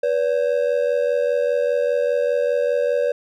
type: ring-modulated tone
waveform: triangle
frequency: 530 Hz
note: C5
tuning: 22 cents sharp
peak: -12 dBFS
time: 0.03-3.12 s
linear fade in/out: 5 ms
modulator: 42.5 Hz
effects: none